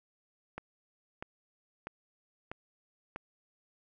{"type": "click train", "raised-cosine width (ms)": 0.5, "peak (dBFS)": -24, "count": 5, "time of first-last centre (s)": [0.58, 3.161], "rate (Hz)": 1.55, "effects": []}